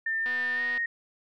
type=tone with pitch glide; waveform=sine; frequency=1798 to 1862.5 Hz; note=A6 to A#6; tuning=+37 to -2 cents; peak=-26 dBFS; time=0.06-0.86 s; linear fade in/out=5 ms; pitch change=+61 cents; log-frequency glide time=0.55-0.61 s
type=click train; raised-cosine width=0.3 ms; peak=-26 dBFS; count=128; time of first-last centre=0.26-0.776 s; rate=246 Hz
effects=none

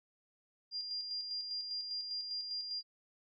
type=tone with tremolo; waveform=sine; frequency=4800 Hz; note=D8; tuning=37 cents sharp; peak=-36 dBFS; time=0.71-2.83 s; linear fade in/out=50 ms; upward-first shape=square; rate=5 Hz; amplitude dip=40%; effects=none

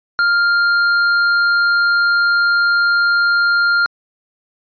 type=tone with hard clipping; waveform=triangle; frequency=1400 Hz; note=F6; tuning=4 cents sharp; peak=-13 dBFS; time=0.19-3.86 s; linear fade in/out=0 ms; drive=12 dB; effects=resampled to 11025 Hz

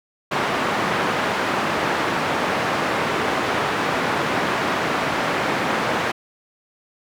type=band-pass noise; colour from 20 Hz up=white; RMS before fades=-22 dBFS; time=0.31-6.12 s; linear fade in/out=10 ms; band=140 to 1500 Hz; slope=12 dB/octave; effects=none

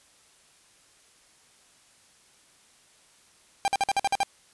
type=tone bursts; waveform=45% pulse; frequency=795 Hz; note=G5; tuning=24 cents sharp; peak=-21 dBFS; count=8; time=3.65-4.232 s; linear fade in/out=0 ms; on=29 ms; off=50 ms; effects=white hiss -59 dBFS RMS until 4.53 s + resampled to 24000 Hz

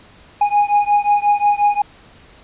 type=beating tone pair; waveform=triangle; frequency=822 / 827.6 Hz; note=G#5 / G#5; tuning=-18 / -6 cents; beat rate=5.6 Hz; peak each=-13 / -14 dBFS; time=0.41-1.82 s; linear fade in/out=5 ms; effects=pink hiss -46 dBFS RMS until 2.43 s + resampled to 8000 Hz

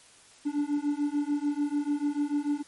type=beating tone pair; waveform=triangle; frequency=287.9 / 294.7 Hz; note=D4 / D4; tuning=-34 / +6 cents; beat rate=6.8 Hz; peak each=-27 dBFS; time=0.45-2.63 s; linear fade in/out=20 ms; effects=white hiss -55 dBFS RMS until 2.67 s + MP3 48 kbps

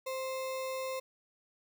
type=tone with sample-and-hold; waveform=sine; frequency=523.3 Hz; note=C5; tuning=in tune; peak=-34 dBFS; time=0.06-1 s; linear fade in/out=10 ms; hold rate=1575 Hz; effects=none

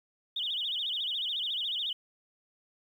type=tone with vibrato; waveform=sine; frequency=3307 Hz; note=G#7; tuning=8 cents flat; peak=-30 dBFS; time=0.36-1.93 s; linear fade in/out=5 ms; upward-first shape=sine; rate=14 Hz; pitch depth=220 cents each way; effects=10-bit

